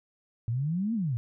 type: exponential two-way sweep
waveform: sine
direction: up then down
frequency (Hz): 110 to 237.9 to 110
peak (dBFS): -26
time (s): 0.48-1.17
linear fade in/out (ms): 0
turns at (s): 0.94
effects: none